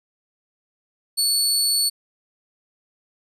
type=tone; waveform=25% pulse; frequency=4435 Hz; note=C#8; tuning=in tune; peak=-13 dBFS; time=1.17-1.9 s; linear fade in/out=20 ms; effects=none